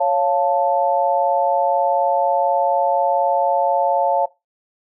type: chord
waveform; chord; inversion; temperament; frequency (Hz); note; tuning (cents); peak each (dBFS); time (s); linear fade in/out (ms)
sine; Db augmented; none; equal; 554.4 / 698.5 / 880; Db5 / F5 / A5; 0 / 0 / 0; -19; 0-4.26; 10
effects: noise-tail reverb RT60 0.2 s tail -18 dB re dry